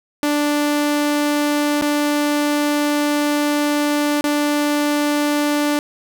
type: tone with dropouts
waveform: sawtooth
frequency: 293.7 Hz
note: D4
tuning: in tune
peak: -12 dBFS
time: 0.23-5.79 s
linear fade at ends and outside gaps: 0 ms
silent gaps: 1.812-1.822 / 4.21-4.241 s
effects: none